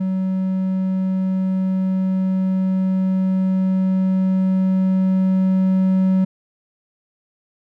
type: tone with level ramp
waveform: triangle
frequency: 188.3 Hz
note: F#3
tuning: 31 cents sharp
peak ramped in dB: -16 to -11 dBFS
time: 0-6.25 s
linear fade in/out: 10 ms
effects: none